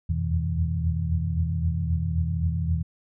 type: tone cluster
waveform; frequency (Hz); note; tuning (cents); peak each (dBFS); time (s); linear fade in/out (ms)
sine; 79.8 / 83.6 / 91.2 / 123.2 / 161.8; D#2 / E2 / F#2 / B2 / E3; +44 / +25 / -24 / -4 / -32; -31 / -26 / -31 / -33 / -28; 0.09-2.83; 10
effects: none